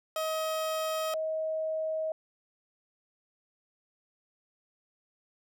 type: tone pair in turn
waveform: 30% pulse / sine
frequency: 633 / 633 Hz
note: D#5 / D#5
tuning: +30 / +30 cents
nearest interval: unison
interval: 0 cents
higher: neither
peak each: -27 / -29 dBFS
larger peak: first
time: 0.16-1.14 / 1.14-2.12 s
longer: neither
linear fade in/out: 2 ms
effects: none